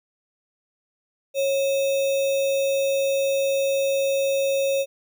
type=tone with sample-and-hold; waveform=sine; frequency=548 Hz; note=C#5; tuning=20 cents flat; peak=-19 dBFS; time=1.34-4.86 s; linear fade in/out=50 ms; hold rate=3150 Hz; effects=none